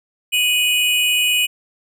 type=tone pair together; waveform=square; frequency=2489 / 2933 Hz; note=D#7 / F#7; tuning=0 / -16 cents; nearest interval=minor third; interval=284 cents; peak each=-18 dBFS; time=0.32-1.47 s; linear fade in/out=20 ms; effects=none